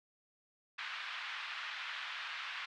pink band-pass noise, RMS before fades -43 dBFS, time 0.78-2.66 s, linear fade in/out 10 ms, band 1200 to 3600 Hz, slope 24 dB/octave, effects none

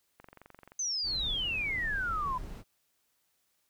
click train, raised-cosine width 0.5 ms, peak -35 dBFS, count 13, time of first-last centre 0.2-0.719 s, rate 23.1 Hz
sine exponential sweep, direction down, 6300 to 987.8 Hz, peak -30 dBFS, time 0.79-2.38 s, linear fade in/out 5 ms
brown noise, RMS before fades -41 dBFS, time 1.03-2.64 s, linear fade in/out 50 ms
effects white hiss -75 dBFS RMS until 3.69 s

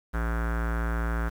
square tone with low-pass filter, 57.3 Hz, A#1, 29 cents flat, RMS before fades -28 dBFS, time 0.13-1.3 s, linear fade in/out 20 ms, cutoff 1500 Hz, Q 4.7, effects 8-bit

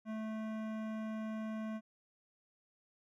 sine tone with hard clipping, 218.6 Hz, A3, 11 cents flat, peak -40 dBFS, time 0.05-1.81 s, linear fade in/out 50 ms, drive 16 dB, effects none

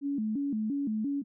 sine tone with vibrato, 246.9 Hz, B3, in tune, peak -28 dBFS, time 0.01-1.24 s, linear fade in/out 50 ms, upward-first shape square, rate 2.9 Hz, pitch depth 230 cents each way, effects none

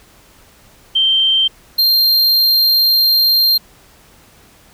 sine / square tone pair in turn, 3136 / 4186 Hz, G7 / C8, 0 / 0 cents, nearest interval perfect fourth, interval 500 cents, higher second, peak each -10 dBFS, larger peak neither, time 0.95-1.48 / 1.78-3.58 s, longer second, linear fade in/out 10 ms, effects pink hiss -47 dBFS RMS until 4.73 s

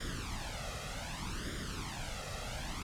pink noise with flanger, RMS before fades -40 dBFS, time 0-2.83 s, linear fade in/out 10 ms, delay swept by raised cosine 0.57 to 1.57 ms, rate 0.65 Hz, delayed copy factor +0.75, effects low-pass 8000 Hz 12 dB/octave

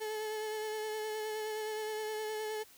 35% pulse tone with vibrato, 431.2 Hz, A4, 35 cents flat, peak -34 dBFS, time 0-2.64 s, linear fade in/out 20 ms, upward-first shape sine, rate 9.6 Hz, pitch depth 21 cents each way, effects white hiss -59 dBFS RMS until 2.77 s

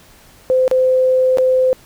sine tone with dropouts, 515 Hz, C5, 28 cents flat, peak -10 dBFS, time 0.5-1.73 s, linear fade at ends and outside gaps 0 ms, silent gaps 0.679-0.713 / 1.373-1.384 s, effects pink hiss -46 dBFS RMS until 1.85 s

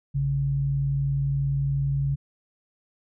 sine tone pair together, 58.51 / 138.59 Hz, A#1 / C#3, +7 / 0 cents, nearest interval octave + minor third, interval 1493 cents, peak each -32 / -22 dBFS, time 0.14-2.16 s, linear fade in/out 20 ms, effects none

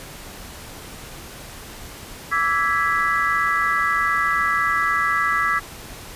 sine chord, E dominant seventh, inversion third, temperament equal with one note detuned, 1156.5 / 1318.5 / 1661.2 / 1975.5 Hz, D6 / E6 / G#6 / B6, -27 / 0 / 0 / 0 cents, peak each -23 dBFS, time 2.31-5.6 s, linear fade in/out 20 ms, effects pink hiss -38 dBFS RMS until 6.15 s + resampled to 32000 Hz

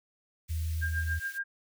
white high-pass noise, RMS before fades -49 dBFS, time 0.48-1.39 s, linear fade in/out 20 ms, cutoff 1700 Hz, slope 24 dB/octave
sine tone, 80.6 Hz, E2, 38 cents flat, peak -29 dBFS, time 0.49-1.2 s, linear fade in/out 20 ms
sine tone with tremolo, 1603 Hz, G6, 38 cents sharp, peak -29 dBFS, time 0.81-1.44 s, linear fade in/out 20 ms, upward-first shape triangle, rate 7.2 Hz, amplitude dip 95%
effects none

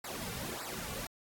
pink noise with flanger, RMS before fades -41 dBFS, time 0.04-1.07 s, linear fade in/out 5 ms, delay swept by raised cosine 0.31 to 3.21 ms, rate 1.7 Hz, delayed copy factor -0.95, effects AAC 64 kbps

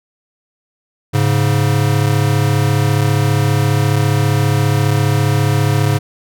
square tone pair together, 104.9 / 139.69 Hz, G#2 / C#3, +18 / +14 cents, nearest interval perfect fourth, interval 496 cents, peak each -15 / -15 dBFS, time 1.13-5.99 s, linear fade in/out 20 ms, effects none

